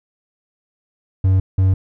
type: tone pair in turn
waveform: triangle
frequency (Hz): 94.6 / 94.6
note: F#2 / F#2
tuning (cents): +39 / +39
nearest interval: unison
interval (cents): 0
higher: neither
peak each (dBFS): -9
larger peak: neither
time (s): 1.24-1.4 / 1.58-1.74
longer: neither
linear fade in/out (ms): 5
effects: none